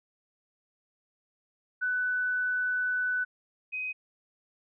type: tone pair in turn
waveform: sine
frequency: 1495 / 2514 Hz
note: F#6 / D#7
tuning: +17 / +17 cents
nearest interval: major sixth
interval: 900 cents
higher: second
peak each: -26 / -31 dBFS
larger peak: first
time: 1.81-3.25 / 3.72-3.93 s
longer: first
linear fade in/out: 20 ms
effects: none